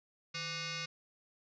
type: tone with frequency modulation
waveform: sine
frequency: 1174.7 Hz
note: D6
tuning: in tune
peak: -37 dBFS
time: 0.34-0.86 s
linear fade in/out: 10 ms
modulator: 665 Hz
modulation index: 6.5
effects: none